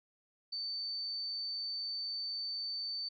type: tone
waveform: sine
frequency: 4552 Hz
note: C#8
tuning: 45 cents sharp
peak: -36 dBFS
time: 0.52-3.09 s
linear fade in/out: 10 ms
effects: none